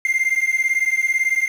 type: beating tone pair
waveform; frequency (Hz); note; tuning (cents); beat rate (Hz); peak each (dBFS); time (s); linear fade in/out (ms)
triangle; 2093 / 2111; C7 / C7; 0 / +15; 18; -18; 0.05-1.48; 2
effects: 7-bit